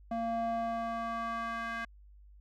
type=tone with band-pass filter sweep; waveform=square; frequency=229.8 Hz; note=A#3; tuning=25 cents flat; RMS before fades=-35 dBFS; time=0.11-1.85 s; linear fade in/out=5 ms; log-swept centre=560 to 1600 Hz; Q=2.5; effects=added 50 Hz sine -53 dBFS peak until 2.4 s